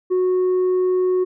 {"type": "tone with tanh clipping", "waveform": "sine", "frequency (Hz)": 367.4, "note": "F#4", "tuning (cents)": -12, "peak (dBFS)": -16, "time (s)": [0.1, 1.25], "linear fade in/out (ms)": 20, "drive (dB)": 2, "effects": []}